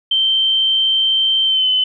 sine tone with pitch glide, 3122 to 3035 Hz, G7 to F#7, -8 to +43 cents, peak -12 dBFS, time 0.11-1.84 s, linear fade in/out 5 ms, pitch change -49 cents, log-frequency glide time 1.45-1.68 s, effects none

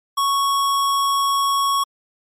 square tone, 1108.7 Hz, C#6, in tune, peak -17 dBFS, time 0.17-1.84 s, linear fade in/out 10 ms, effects MP3 64 kbps

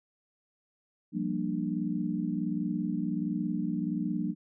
sine chord, G minor seventh, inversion third, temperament equal with one note detuned, 174.61 / 196 / 233.1 / 297.8 Hz, F3 / G3 / Bb3 / D4, 0 / 0 / 0 / +24 cents, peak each -34 dBFS, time 1.12-4.35 s, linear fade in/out 50 ms, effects none

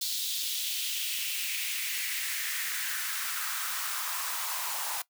white noise with high-pass filter sweep, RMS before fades -33 dBFS, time 0.01-5.02 s, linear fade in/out 5 ms, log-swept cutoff 4000 to 830 Hz, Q 2.9, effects noise-tail reverb RT60 0.1 s tail -19 dB re dry

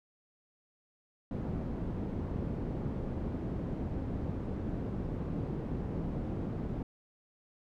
white low-pass noise, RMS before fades -36 dBFS, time 1.31-6.83 s, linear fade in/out 2 ms, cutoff 240 Hz, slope 12 dB/octave, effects none

